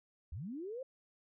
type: linear sweep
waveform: sine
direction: up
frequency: 60.2 to 543 Hz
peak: -40 dBFS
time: 0.32-0.83 s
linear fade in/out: 5 ms
effects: none